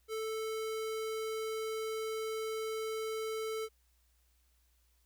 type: tone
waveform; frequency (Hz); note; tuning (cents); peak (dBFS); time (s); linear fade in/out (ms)
square; 440; A4; 0; -36; 0.08-3.69; 50
effects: added 60 Hz sine -69 dBFS peak until 5.05 s + white hiss -75 dBFS RMS until 5.05 s